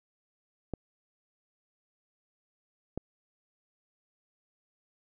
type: clicks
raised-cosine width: 2 ms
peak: -20 dBFS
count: 2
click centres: 0.737 / 2.976 s
effects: none